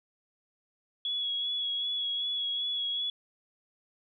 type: tone with vibrato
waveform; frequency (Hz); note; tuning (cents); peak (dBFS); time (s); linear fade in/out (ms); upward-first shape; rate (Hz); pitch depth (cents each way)
sine; 3360; G#7; +19; -29; 1.05-3.1; 2; sine; 2.6; 22
effects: none